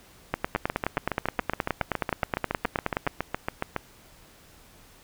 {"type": "two click trains", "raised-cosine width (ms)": 0.5, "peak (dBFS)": [-9, -11], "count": [27, 24], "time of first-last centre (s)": [[0.34, 3.074], [0.56, 3.763]], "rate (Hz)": [9.51, 7.18], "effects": ["pink hiss -54 dBFS RMS until 5.03 s"]}